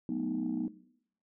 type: chord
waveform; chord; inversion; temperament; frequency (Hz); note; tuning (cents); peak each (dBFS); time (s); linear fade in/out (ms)
sine; B dominant seventh; second; equal; 185 / 220 / 246.9 / 311.1; F#3 / A3 / B3 / D#4; 0 / 0 / 0 / 0; -38 / -39 / -33 / -35; 0.09-0.68; 2
effects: noise-tail reverb RT60 0.7 s tail -18 dB re dry + tanh soft clip ceiling -24 dBFS